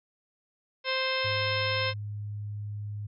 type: harmonic tone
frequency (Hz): 523.3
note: C5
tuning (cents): 0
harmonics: 1 / 2 / 3 / 4 / 5 / 6 / 7 / 8 / 10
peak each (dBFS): -32 / -35 / -36 / -34 / -35 / -37 / -37 / -39 / -37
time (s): 0.84-1.94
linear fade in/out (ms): 50
type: tone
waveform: sine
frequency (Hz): 103.83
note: G#2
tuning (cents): 0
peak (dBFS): -33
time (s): 1.24-3.07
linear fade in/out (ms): 10
effects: none